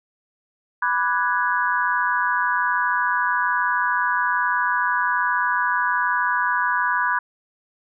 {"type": "chord", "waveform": "sine", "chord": "G# half-diminished seventh", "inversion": "first", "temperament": "equal", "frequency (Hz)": [987.8, 1174.7, 1480, 1661.2], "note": ["B5", "D6", "F#6", "G#6"], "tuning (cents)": [0, 0, 0, 0], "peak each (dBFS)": [-22, -27, -24, -24], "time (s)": [0.82, 7.19], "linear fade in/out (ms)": 5, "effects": []}